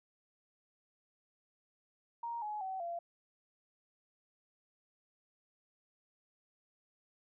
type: tone with pitch steps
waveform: sine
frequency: 936 / 843.6 / 760.3 / 685.2 Hz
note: A#5 / G#5 / F#5 / F5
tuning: +7 / +27 / +47 / -33 cents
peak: -37 dBFS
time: 2.23-2.99 s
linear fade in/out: 5 ms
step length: 190 ms
effects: none